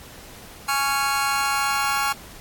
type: chord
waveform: sawtooth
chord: Db major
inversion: second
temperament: just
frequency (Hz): 831.5 / 1108.7 / 1385.9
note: Ab5 / Db6 / F6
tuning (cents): +2 / 0 / -14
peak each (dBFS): -21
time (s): 0.68-2.13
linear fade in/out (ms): 10
effects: pink hiss -43 dBFS RMS until 2.4 s + AAC 64 kbps